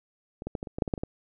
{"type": "clicks", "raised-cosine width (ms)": 2, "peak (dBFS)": [-24, -20, -17, -20, -25, -19, -9, -19, -12, -23, -17], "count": 11, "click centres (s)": [0.421, 0.47, 0.552, 0.629, 0.672, 0.785, 0.822, 0.878, 0.938, 0.978, 1.035], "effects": []}